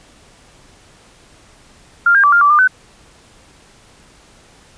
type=tone with pitch steps; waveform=sine; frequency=1397 / 1606 / 1159 / 1400 / 1160 / 1201 / 1513 Hz; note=F6 / G6 / D6 / F6 / D6 / D6 / F#6; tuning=0 / +41 / -23 / +4 / -22 / +38 / +38 cents; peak=-7 dBFS; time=2.06-2.676 s; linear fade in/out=5 ms; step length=88 ms; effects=pink hiss -47 dBFS RMS until 4.77 s + resampled to 22050 Hz